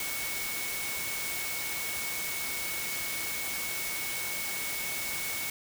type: tone in noise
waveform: sine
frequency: 2217 Hz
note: C#7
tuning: in tune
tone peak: -37 dBFS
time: 0-5.5 s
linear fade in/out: 2 ms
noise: white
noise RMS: -35 dBFS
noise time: 0-5.5 s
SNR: -5 dB
effects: none